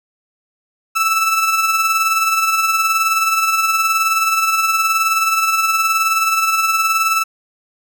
30% pulse tone with tremolo, 1318.5 Hz, E6, in tune, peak -9 dBFS, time 0.95-7.24 s, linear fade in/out 20 ms, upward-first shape sine, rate 19 Hz, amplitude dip 45%, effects none

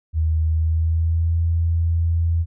sine tone with pitch glide, 79.5 to 83.4 Hz, D#2 to E2, +38 to +21 cents, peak -16 dBFS, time 0.13-2.46 s, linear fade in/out 50 ms, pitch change +83 cents, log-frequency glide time 0.46-1.38 s, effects none

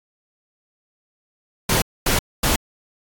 pink noise bursts, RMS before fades -18 dBFS, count 3, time 1.69-2.56 s, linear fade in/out 5 ms, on 130 ms, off 240 ms, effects AAC 64 kbps

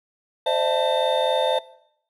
triangle tone cluster, 521 / 605 / 665 / 883 / 3617 Hz, C5 / D#5 / E5 / A5 / A7, -7 / -49 / +15 / +6 / +47 cents, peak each -22 / -23 / -24 / -24 / -27 dBFS, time 0.46-1.59 s, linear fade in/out 5 ms, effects noise-tail reverb RT60 0.7 s tail -20 dB re dry

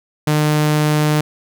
sawtooth tone, 151.3 Hz, D#3, 48 cents flat, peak -9 dBFS, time 0.27-1.21 s, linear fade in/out 5 ms, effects none

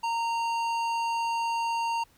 triangle tone with tanh clipping, 924 Hz, A#5, 16 cents flat, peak -28 dBFS, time 0.03-2.04 s, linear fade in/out 10 ms, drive 18 dB, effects pink hiss -62 dBFS RMS until 2.17 s

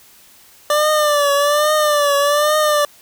25% pulse tone with vibrato, 589 Hz, D5, 5 cents sharp, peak -9 dBFS, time 0.7-2.85 s, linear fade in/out 2 ms, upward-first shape triangle, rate 1.2 Hz, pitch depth 79 cents each way, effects white hiss -47 dBFS RMS until 3.01 s

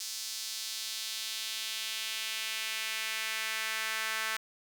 sawtooth tone with high-pass filter sweep, 220 Hz, A3, in tune, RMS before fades -36 dBFS, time 0-4.37 s, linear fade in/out 5 ms, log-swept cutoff 5100 to 1600 Hz, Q 1.6, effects none

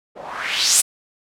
blue noise with low-pass filter sweep, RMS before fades -20 dBFS, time 0.15-0.82 s, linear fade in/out 20 ms, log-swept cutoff 480 to 9900 Hz, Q 2.8, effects none

